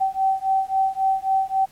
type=beating tone pair; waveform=sine; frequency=768 / 771.7 Hz; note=G5 / G5; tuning=-36 / -27 cents; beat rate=3.7 Hz; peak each=-21 dBFS; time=0-1.66 s; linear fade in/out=20 ms; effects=pink hiss -53 dBFS RMS until 1.71 s + MP3 64 kbps